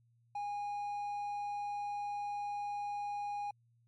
triangle tone, 820 Hz, G#5, 22 cents flat, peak -34 dBFS, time 0.35-3.51 s, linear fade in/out 5 ms, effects added 117 Hz sine -67 dBFS peak until 3.87 s + MP3 48 kbps

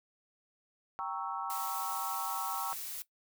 sine chord, G diminished seventh, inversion none, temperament equal, 784 / 932.3 / 1108.7 / 1318.5 Hz, G5 / Bb5 / Db6 / Fb6, 0 / 0 / 0 / 0 cents, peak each -40 dBFS, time 0.99-2.73 s, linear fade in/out 0 ms
blue noise, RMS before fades -41 dBFS, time 1.5-3.02 s, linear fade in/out 0 ms
effects noise-tail reverb RT60 0.1 s tail -17 dB re dry

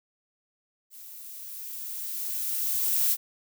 violet noise with level ramp, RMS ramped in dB -46 to -23 dBFS, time 0.9-3.17 s, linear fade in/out 50 ms, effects none

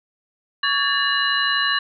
sine tone cluster, 1129 / 1645 / 1777 / 2877 / 4020 Hz, C#6 / G#6 / A6 / F#7 / B7, +31 / -17 / +17 / -49 / +30 cents, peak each -24 dBFS, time 0.63-1.79 s, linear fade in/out 5 ms, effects none

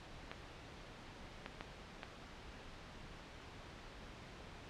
clicks, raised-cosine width 0.3 ms, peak -27 dBFS, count 4, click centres 0.315 / 1.461 / 1.609 / 2.032 s, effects pink hiss -53 dBFS RMS until 4.69 s + low-pass 4000 Hz 12 dB/octave

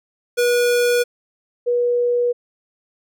square / sine tone pair in turn, 484.2 / 484.2 Hz, B4 / B4, -34 / -34 cents, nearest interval unison, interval 0 cents, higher neither, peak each -15 / -15 dBFS, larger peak neither, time 0.37-1.04 / 1.66-2.33 s, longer neither, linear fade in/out 20 ms, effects none

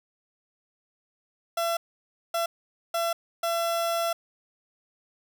30% pulse tone bursts at uneven times, 675 Hz, E5, 41 cents sharp, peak -22 dBFS, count 4, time 1.57-1.77 / 2.34-2.46 / 2.94-3.13 / 3.43-4.13 s, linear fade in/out 5 ms, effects none

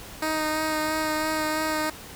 10% pulse tone with vibrato, 311.1 Hz, D#4, in tune, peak -16 dBFS, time 0.22-1.9 s, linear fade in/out 5 ms, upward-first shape sine, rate 3 Hz, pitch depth 15 cents each way, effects pink hiss -42 dBFS RMS until 2.15 s

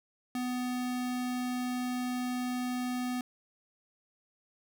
square tone, 249.3 Hz, B3, 16 cents sharp, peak -32 dBFS, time 0.35-3.21 s, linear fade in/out 2 ms, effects none

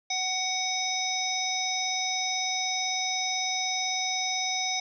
harmonic tone, 747 Hz, F#5, 16 cents sharp, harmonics 1 / 3 / 5 / 7 / 8, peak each -33 / -33 / -33 / -33 / -33 dBFS, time 0.1-4.8 s, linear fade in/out 5 ms, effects none

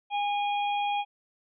harmonic tone, 818 Hz, G#5, 26 cents flat, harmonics 1 / 3 / 4, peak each -26 / -36 / -38 dBFS, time 0.1-1.05 s, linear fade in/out 50 ms, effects none

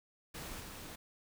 pink noise with level steps, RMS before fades -45 / -48 dBFS, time 0.34-0.96 s, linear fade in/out 10 ms, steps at 0.6 s, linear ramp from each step 5 ms, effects none

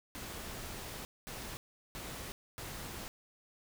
pink noise bursts at uneven times, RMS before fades -44 dBFS, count 4, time 0.15-1.05 / 1.27-1.57 / 1.95-2.32 / 2.58-3.08 s, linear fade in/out 0 ms, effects none

